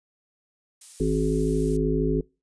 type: noise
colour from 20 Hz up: violet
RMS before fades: -39 dBFS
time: 0.81-1.77 s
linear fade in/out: 5 ms
type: harmonic tone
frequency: 53 Hz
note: G#1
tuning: 36 cents sharp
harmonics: 1 / 3 / 5 / 7 / 8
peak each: -27 / -27 / -27 / -27 / -27 dBFS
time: 1-2.21 s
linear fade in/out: 5 ms
effects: noise-tail reverb RT60 0.3 s tail -25 dB re dry + resampled to 22050 Hz

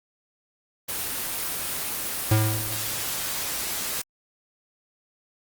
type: noise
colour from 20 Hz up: white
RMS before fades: -29 dBFS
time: 0.88-4.02 s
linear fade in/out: 10 ms
type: tone with exponential decay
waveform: square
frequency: 108.5 Hz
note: A2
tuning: 24 cents flat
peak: -16 dBFS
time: 2.31-3.14 s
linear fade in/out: 5 ms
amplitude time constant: 180 ms
effects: Opus 24 kbps

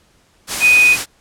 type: tone in noise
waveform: sine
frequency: 2489 Hz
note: D#7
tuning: in tune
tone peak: -7 dBFS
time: 0.6-0.97 s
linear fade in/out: 50 ms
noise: white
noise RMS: -20 dBFS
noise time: 0.47-1.06 s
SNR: +10 dB
effects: pink hiss -55 dBFS RMS until 1.2 s + low-pass 10000 Hz 12 dB/octave

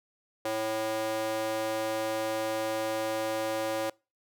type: tone with high-pass filter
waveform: square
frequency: 110 Hz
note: A2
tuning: in tune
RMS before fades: -31 dBFS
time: 0.45-3.9 s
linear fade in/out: 5 ms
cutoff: 490 Hz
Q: 2.5
effects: noise-tail reverb RT60 0.3 s tail -25 dB re dry

